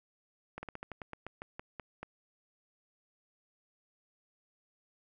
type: slowing click train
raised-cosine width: 0.5 ms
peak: -26 dBFS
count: 13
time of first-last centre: 0.58-2.03 s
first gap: 50 ms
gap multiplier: 1.15
effects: none